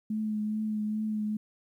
sine tone with vibrato, 214.2 Hz, A3, 46 cents flat, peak -28 dBFS, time 0.1-1.37 s, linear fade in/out 5 ms, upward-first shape triangle, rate 2.4 Hz, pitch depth 24 cents each way, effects 11-bit

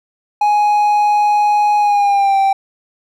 triangle tone with pitch glide, 833 to 781.7 Hz, G#5 to G5, +5 to -5 cents, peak -8 dBFS, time 0.41-2.53 s, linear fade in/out 5 ms, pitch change -110 cents, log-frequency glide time 1.79-2.38 s, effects none

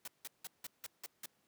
white noise bursts, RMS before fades -45 dBFS, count 7, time 0.05-1.259 s, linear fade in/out 2 ms, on 27 ms, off 170 ms, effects pink hiss -75 dBFS RMS until 1.47 s + high-pass 150 Hz 12 dB/octave

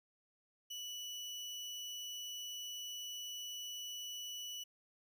30% pulse tone, 2956 Hz, F#7, 2 cents flat, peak -40 dBFS, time 0.7-4.64 s, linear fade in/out 10 ms, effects none

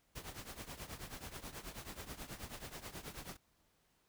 pink noise with tremolo, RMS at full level -45 dBFS, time 0.15-3.37 s, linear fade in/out 10 ms, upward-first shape triangle, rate 9.3 Hz, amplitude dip 85%, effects pink hiss -75 dBFS RMS until 4.08 s

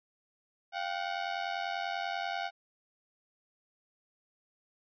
sawtooth ring-modulated tone, 740 Hz, F#5, in tune, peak -26 dBFS, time 0.72-2.51 s, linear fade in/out 50 ms, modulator 45.1 Hz, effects resampled to 11025 Hz

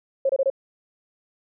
sine tone bursts, 540 Hz, C#5, 45 cents flat, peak -17 dBFS, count 4, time 0.25-0.501 s, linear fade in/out 5 ms, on 44 ms, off 25 ms, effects none

